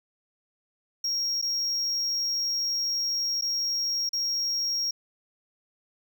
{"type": "tone with dropouts", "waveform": "triangle", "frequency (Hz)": 5588, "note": "F8", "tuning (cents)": 0, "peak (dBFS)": -24, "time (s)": [1.04, 4.91], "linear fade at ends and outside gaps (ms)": 5, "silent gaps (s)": [[1.416, 1.424], [3.412, 3.421], [4.092, 4.131]], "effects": []}